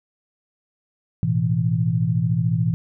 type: chord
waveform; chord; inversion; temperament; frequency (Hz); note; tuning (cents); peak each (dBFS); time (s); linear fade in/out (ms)
sine; A suspended second; none; just; 110 / 123.75 / 165; A2 / B2 / E3; 0 / +4 / +2; -23 / -22 / -21; 1.23-2.74; 0
effects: none